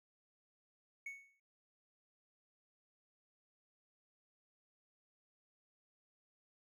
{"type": "tone with exponential decay", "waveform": "triangle", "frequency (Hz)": 2217, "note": "C#7", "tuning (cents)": 0, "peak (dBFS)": -39, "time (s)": [1.06, 1.4], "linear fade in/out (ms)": 5, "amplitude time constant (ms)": 72, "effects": []}